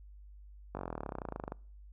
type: slowing click train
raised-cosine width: 1 ms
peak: -24 dBFS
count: 27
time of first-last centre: 0.75-1.521 s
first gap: 20 ms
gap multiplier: 1.03
effects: noise-tail reverb RT60 0.5 s tail -26 dB re dry + added 50 Hz sine -50 dBFS peak until 1.92 s